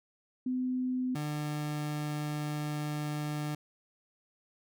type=tone pair in turn; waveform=sine / 30% pulse; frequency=254.1 / 149.48 Hz; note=B3 / D3; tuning=+49 / +31 cents; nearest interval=major sixth; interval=918 cents; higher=first; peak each=-29 / -30 dBFS; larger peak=first; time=0.46-1.15 / 1.15-3.55 s; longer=second; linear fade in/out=5 ms; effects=none